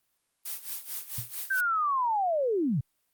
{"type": "noise with tremolo", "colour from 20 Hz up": "blue", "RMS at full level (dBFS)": -34, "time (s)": [0.45, 1.61], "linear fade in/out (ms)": 10, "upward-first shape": "sine", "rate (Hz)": 4.5, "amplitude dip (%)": 80}
{"type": "tone with exponential decay", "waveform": "sine", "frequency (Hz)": 118.9, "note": "A#2", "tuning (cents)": 35, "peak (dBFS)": -30, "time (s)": [1.18, 1.31], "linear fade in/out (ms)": 5, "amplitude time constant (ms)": 27}
{"type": "linear sweep", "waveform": "sine", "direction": "down", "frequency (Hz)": [1585, 110], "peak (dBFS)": -24, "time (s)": [1.5, 2.81], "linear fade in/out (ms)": 10}
{"effects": ["white hiss -75 dBFS RMS until 3.13 s", "Opus 32 kbps"]}